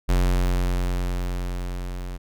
square tone with level ramp, 44.87 Hz, F1, 48 cents sharp, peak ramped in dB -17 to -31 dBFS, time 0.08-2.18 s, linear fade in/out 20 ms, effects none

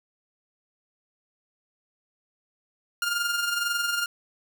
sawtooth tone with amplitude modulation, 1407 Hz, F6, 12 cents sharp, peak -19 dBFS, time 3.02-4.06 s, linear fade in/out 2 ms, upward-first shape sine, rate 22 Hz, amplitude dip 50%, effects none

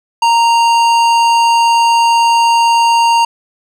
sine tone with hard clipping, 929 Hz, A#5, 6 cents flat, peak -9 dBFS, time 0.22-3.25 s, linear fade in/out 5 ms, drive 14 dB, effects none

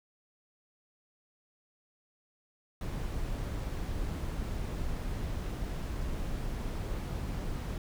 brown noise, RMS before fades -35 dBFS, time 2.81-7.78 s, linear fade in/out 2 ms, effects none

